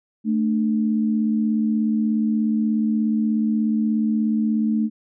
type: tone pair together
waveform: sine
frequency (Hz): 220.6 / 297.3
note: A3 / D4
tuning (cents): +5 / +21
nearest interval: perfect fourth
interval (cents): 516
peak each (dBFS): -18 / -26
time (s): 0.24-4.9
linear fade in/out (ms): 50
effects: none